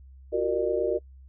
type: tone cluster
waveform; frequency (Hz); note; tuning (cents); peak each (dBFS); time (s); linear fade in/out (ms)
sine; 350.4 / 378.6 / 465.9 / 602; F4 / F#4 / A#4 / D5; +6 / +40 / -1 / +43; -31 / -28 / -27 / -29; 0.32-0.99; 20
effects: noise-tail reverb RT60 0.1 s tail -23 dB re dry + added 66 Hz sine -46 dBFS peak until 1.28 s